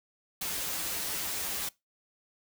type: noise with comb filter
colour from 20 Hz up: white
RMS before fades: -34 dBFS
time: 0.41-1.69 s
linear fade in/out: 5 ms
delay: 8.3 ms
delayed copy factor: -0.85
effects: noise-tail reverb RT60 0.2 s tail -22 dB re dry